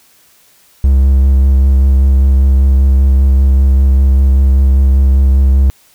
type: tone with vibrato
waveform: triangle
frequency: 67.1 Hz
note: C2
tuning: 44 cents sharp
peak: -3 dBFS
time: 0.84-5.7 s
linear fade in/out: 0 ms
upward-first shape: sine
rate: 5.1 Hz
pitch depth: 21 cents each way
effects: white hiss -48 dBFS RMS until 5.94 s